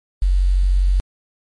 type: tone with quantisation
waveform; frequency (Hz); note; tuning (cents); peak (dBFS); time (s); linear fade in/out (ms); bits
sine; 46.25; F#1; 0; -12; 0.22-1; 0; 7
effects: MP3 48 kbps